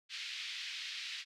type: band-pass noise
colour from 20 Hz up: white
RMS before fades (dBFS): -43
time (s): 0.09-1.25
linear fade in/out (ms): 50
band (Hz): 2000 to 4300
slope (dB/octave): 24
effects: none